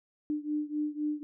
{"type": "beating tone pair", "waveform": "sine", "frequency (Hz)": [298.1, 302], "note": ["D4", "D4"], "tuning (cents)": [26, 48], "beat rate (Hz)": 3.9, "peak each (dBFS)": [-32, -34], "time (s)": [0.3, 1.23], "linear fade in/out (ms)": 0, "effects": []}